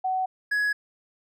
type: tone pair in turn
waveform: sine / triangle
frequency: 750 / 1676.9 Hz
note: F#5 / G#6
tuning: +23 / +16 cents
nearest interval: octave + major second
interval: 1393 cents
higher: second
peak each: -23 / -20 dBFS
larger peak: second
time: 0.04-0.26 / 0.51-0.73 s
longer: neither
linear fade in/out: 10 ms
effects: none